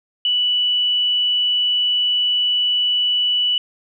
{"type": "tone", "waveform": "sine", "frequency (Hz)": 2960, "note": "F#7", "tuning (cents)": 0, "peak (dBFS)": -15, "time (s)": [0.25, 3.58], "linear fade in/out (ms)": 2, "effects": []}